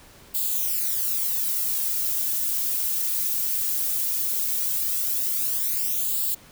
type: noise with flanger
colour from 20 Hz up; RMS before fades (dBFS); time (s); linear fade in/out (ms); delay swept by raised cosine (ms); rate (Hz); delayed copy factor
violet; -25; 0.34-6.35; 10; 0.25 to 3.45; 0.17; +0.8
effects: pink hiss -50 dBFS RMS until 6.51 s